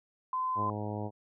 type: tone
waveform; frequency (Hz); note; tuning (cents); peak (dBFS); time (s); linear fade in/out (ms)
sine; 1026; C6; -34; -29; 0.33-0.7; 2
type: harmonic tone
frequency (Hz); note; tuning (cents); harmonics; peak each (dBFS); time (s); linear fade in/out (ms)
105; G#2; +19; 1 / 2 / 3 / 4 / 5 / 6 / 7 / 8 / 9; -37 / -40 / -42 / -43 / -44 / -45 / -45 / -46 / -47; 0.55-1.11; 50
effects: none